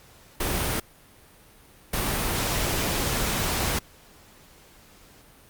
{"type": "noise bursts at uneven times", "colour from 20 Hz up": "pink", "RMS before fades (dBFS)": -26, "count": 2, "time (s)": [[0.4, 0.8], [1.93, 3.79]], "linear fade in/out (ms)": 5, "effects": ["pink hiss -53 dBFS RMS until 5.49 s", "Opus 48 kbps"]}